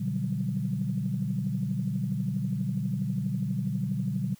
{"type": "chord", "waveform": "sine", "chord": "G major seventh", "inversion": "first", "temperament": "just", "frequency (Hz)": [122.5, 147, 183.75, 196], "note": ["B2", "D3", "F#3", "G3"], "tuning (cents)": [-14, 2, -12, 0], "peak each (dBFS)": -32, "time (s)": [0, 4.35], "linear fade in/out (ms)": 10, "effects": ["tanh soft clip ceiling -16 dBFS", "white hiss -59 dBFS RMS until 4.39 s"]}